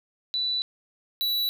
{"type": "tone pair in turn", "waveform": ["sine", "square"], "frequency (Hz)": [3968, 3936], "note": ["B7", "B7"], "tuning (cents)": [7, -7], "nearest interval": "unison", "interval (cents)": 14, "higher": "first", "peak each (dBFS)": -24, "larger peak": "neither", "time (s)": [[0.34, 0.62], [1.21, 1.49]], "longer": "neither", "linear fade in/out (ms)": 0, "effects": []}